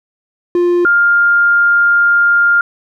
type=tone pair in turn; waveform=triangle / sine; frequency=350.9 / 1403.6 Hz; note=F4 / F6; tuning=+8 / +8 cents; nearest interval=2 octaves; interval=2400 cents; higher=second; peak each=-7 / -7 dBFS; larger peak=neither; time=0.55-0.85 / 0.85-2.61 s; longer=second; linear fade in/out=2 ms; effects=none

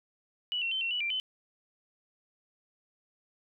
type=tone with pitch steps; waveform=sine; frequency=2948 / 2724 / 3084 / 2723 / 2951 / 2362 / 3041 Hz; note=F#7 / F7 / G7 / F7 / F#7 / D7 / F#7; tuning=-7 / -44 / -29 / -44 / -5 / +9 / +47 cents; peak=-29 dBFS; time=0.52-1.199 s; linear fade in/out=0 ms; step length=97 ms; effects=none

